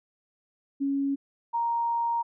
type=tone pair in turn; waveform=sine; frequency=277.2 / 934.1 Hz; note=C#4 / A#5; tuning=0 / +3 cents; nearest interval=octave + major sixth; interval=2103 cents; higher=second; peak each=-24 dBFS; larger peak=neither; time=0.8-1.16 / 1.53-2.23 s; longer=second; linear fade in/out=20 ms; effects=none